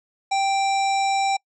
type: harmonic tone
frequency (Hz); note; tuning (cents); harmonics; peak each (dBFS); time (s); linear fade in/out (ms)
784; G5; 0; 1 / 3 / 5 / 7 / 9 / 10; -19 / -29 / -33 / -36 / -38 / -39; 0.31-1.37; 10
effects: noise-tail reverb RT60 0.1 s tail -26 dB re dry